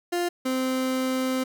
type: tone pair in turn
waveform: 30% pulse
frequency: 350 / 259.4 Hz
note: F4 / C4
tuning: +4 / -15 cents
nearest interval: perfect fourth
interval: 519 cents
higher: first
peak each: -21 dBFS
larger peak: neither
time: 0.12-0.29 / 0.45-1.44 s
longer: second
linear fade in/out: 10 ms
effects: none